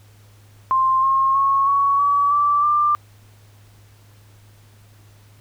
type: tone with pitch steps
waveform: sine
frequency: 1052 / 1073.5 / 1095.4 / 1117.8 / 1140.6 / 1163.9 / 1187.7 Hz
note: C6 / C6 / C#6 / C#6 / C#6 / D6 / D6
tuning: +9 / +44 / -21 / +14 / +49 / -16 / +19 cents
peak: -14 dBFS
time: 0.71-2.95 s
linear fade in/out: 0 ms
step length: 320 ms
effects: added 103 Hz sine -47 dBFS peak until 5.4 s + pink hiss -55 dBFS RMS until 5.4 s